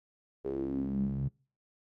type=tone with band-pass filter sweep; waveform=sawtooth; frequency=67.9 Hz; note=C#2; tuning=35 cents flat; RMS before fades=-33 dBFS; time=0.44-1.29 s; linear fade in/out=20 ms; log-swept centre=420 to 140 Hz; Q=7.5; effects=noise-tail reverb RT60 0.4 s tail -26 dB re dry